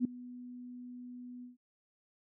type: tone with ADSR envelope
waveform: sine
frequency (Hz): 246.9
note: B3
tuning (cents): 0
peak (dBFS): -24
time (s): 0-1.57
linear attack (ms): 49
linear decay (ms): 4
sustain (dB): -20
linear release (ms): 140
effects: none